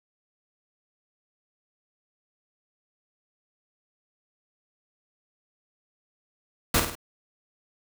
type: noise with echo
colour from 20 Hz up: pink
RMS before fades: -21 dBFS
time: 6.74-6.8 s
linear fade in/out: 5 ms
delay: 51 ms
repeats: 3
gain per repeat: -6 dB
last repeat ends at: 6.953 s
effects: none